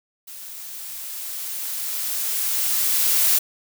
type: noise with level ramp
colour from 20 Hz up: blue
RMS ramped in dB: -38 to -17 dBFS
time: 0.27-3.39 s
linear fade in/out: 10 ms
effects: none